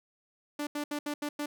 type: tone bursts at uneven times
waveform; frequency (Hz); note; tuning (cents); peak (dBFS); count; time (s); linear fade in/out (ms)
sawtooth; 293.7; D4; 0; -28; 6; 0.59-0.67 / 0.75-0.84 / 0.91-0.99 / 1.06-1.14 / 1.22-1.29 / 1.39-1.46; 5
effects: none